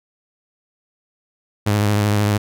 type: tone with vibrato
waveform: sawtooth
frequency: 103.83 Hz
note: G#2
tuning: in tune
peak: -11 dBFS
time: 1.66-2.38 s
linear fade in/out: 10 ms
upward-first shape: sine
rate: 13 Hz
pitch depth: 35 cents each way
effects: none